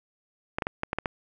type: clicks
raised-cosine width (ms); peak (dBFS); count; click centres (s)
0.5; -12; 7; 0.585 / 0.622 / 0.669 / 0.834 / 0.931 / 0.986 / 1.058
effects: none